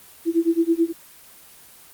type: tone with tremolo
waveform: sine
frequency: 332.9 Hz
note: E4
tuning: 17 cents sharp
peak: -13 dBFS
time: 0.25-0.93 s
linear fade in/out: 50 ms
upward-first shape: sine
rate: 9.2 Hz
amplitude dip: 95%
effects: white hiss -47 dBFS RMS until 1.93 s + Opus 24 kbps